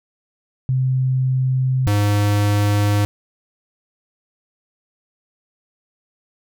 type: tone pair in turn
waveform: sine / square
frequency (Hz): 130 / 102.93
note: C3 / G#2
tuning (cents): -11 / -15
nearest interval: major third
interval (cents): 404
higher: first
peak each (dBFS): -15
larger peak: neither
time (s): 0.69-1.87 / 1.87-3.05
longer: neither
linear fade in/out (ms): 0
effects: none